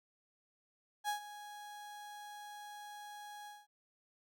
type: tone with ADSR envelope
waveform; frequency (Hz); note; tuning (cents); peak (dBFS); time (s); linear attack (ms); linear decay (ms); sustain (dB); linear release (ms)
35% pulse; 830; G#5; -1; -31; 1.04-3.67; 46; 110; -15; 200
effects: none